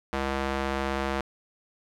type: tone with band-pass filter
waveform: square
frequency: 67.8 Hz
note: C#2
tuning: 38 cents flat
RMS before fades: -29 dBFS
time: 0.13-1.21 s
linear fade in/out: 0 ms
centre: 1100 Hz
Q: 0.54
effects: none